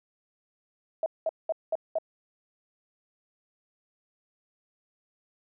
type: tone bursts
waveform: sine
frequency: 644 Hz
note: E5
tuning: 41 cents flat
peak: -24 dBFS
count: 5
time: 1.03-1.985 s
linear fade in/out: 2 ms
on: 31 ms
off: 200 ms
effects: none